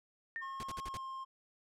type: tone with exponential decay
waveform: sine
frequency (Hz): 1819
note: A#6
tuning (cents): -43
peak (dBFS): -36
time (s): 0.36-0.71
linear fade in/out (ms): 0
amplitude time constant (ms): 74
type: tone with pitch glide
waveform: triangle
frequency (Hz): 1078 to 1061.9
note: C#6 to C6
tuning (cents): -49 to +25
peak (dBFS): -39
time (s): 0.41-1.25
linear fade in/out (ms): 20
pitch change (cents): -26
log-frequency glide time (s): 0.89-1.01
type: noise bursts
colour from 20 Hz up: pink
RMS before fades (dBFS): -45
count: 5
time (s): 0.6-0.971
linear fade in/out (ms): 0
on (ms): 31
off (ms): 54
effects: low-pass 10000 Hz 12 dB/octave